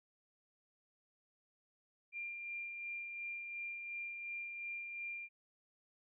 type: tone with tremolo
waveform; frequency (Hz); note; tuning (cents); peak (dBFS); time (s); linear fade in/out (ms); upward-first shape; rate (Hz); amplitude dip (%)
sine; 2389; D7; +29; -40; 2.12-5.29; 50; sine; 2.8; 35
effects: none